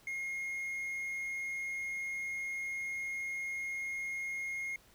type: tone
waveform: triangle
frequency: 2145 Hz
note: C7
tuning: 42 cents sharp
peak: -34 dBFS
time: 0.07-4.76 s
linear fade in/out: 2 ms
effects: pink hiss -63 dBFS RMS until 4.94 s